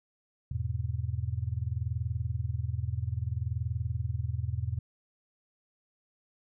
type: chord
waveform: sine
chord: E major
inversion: none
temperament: just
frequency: 82.41 / 103.01 / 123.61 Hz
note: E2 / G#2 / B2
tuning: 0 / -14 / +2 cents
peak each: -34 dBFS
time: 0.51-4.79 s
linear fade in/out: 5 ms
effects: none